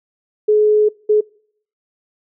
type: tone bursts at uneven times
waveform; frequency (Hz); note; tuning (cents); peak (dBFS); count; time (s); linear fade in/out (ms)
sine; 424.1; G#4; +36; -9; 2; 0.48-0.89 / 1.09-1.21; 10
effects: noise-tail reverb RT60 0.6 s tail -25 dB re dry